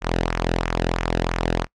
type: tone with flanger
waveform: sawtooth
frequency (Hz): 42.53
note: F1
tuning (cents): -45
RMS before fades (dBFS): -23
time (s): 0.01-1.67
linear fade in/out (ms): 50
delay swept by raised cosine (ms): 0.22 to 0.93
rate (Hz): 3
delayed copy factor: -0.65
effects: noise-tail reverb RT60 0.1 s tail -24 dB re dry + low-pass 5000 Hz 12 dB/octave